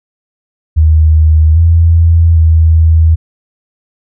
sine tone with pitch steps, 78.4 / 83.2 / 80.7 Hz, D#2 / E2 / E2, +14 / +17 / -36 cents, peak -3 dBFS, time 0.76-3.16 s, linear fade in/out 20 ms, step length 800 ms, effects none

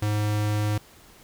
square tone, 105.2 Hz, G#2, 23 cents sharp, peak -23 dBFS, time 0.02-0.78 s, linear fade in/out 5 ms, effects pink hiss -52 dBFS RMS until 1.23 s

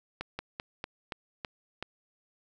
slowing click train, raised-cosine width 0.3 ms, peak -19 dBFS, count 7, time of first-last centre 0.21-1.826 s, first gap 180 ms, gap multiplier 1.16, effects none

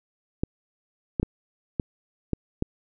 clicks, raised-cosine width 3 ms, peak -11 dBFS, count 6, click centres 0.435 / 1.198 / 1.23 / 1.798 / 2.333 / 2.624 s, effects none

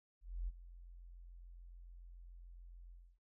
sine tone with ADSR envelope, 43.49 Hz, F1, 6 cents flat, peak -36 dBFS, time 0.21-3.19 s, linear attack 270 ms, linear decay 29 ms, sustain -16 dB, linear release 280 ms, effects none

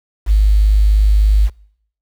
sine tone with quantisation, 51.7 Hz, G#1, 7 cents flat, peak -7 dBFS, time 0.26-1.5 s, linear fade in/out 50 ms, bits 6, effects noise-tail reverb RT60 0.7 s tail -25 dB re dry

